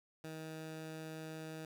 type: tone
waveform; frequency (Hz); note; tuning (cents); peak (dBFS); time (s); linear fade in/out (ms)
15% pulse; 158.5; D#3; +32; -38; 0.24-1.65; 2
effects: none